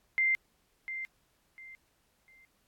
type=tone with echo; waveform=sine; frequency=2090 Hz; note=C7; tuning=2 cents flat; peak=-24 dBFS; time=0.18-0.35 s; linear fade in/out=0 ms; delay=700 ms; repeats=3; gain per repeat=-11 dB; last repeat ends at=2.45 s; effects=pink hiss -72 dBFS RMS until 2.67 s + AAC 64 kbps